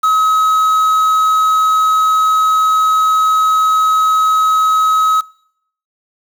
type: tone with quantisation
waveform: triangle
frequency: 1277 Hz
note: D#6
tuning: 45 cents sharp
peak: -7 dBFS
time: 0.03-5.21 s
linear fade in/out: 10 ms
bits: 5
effects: noise-tail reverb RT60 0.7 s tail -24 dB re dry